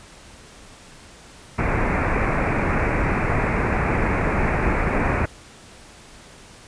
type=low-pass noise; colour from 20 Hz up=pink; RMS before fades=-21 dBFS; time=1.58-5.26 s; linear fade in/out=10 ms; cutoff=2500 Hz; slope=96 dB/octave; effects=pink hiss -45 dBFS RMS until 6.67 s + resampled to 22050 Hz